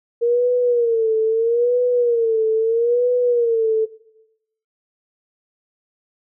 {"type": "tone with vibrato", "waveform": "sine", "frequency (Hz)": 466.4, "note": "A#4", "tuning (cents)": 1, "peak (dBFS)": -14, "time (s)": [0.21, 3.86], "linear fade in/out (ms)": 20, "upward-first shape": "sine", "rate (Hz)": 0.77, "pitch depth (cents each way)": 100, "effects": ["noise-tail reverb RT60 0.9 s tail -19 dB re dry"]}